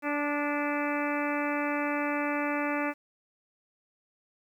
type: harmonic tone with a mistuned harmonic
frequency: 291.2 Hz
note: D4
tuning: 15 cents flat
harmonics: 1 / 2 / 3 / 4 / 5 / 6 / 7 / 8 / 9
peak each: -31 / -34 / -36 / -37 / -38 / -39 / -39 / -40 / -41 dBFS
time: 0.02-2.94 s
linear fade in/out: 50 ms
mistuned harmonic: 4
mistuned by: +21 cents
effects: 10-bit